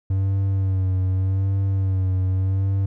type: tone with vibrato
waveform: triangle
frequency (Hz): 95.4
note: G2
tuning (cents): -47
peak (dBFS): -16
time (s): 0.1-2.86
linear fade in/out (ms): 5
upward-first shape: sine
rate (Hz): 0.84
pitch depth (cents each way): 39
effects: none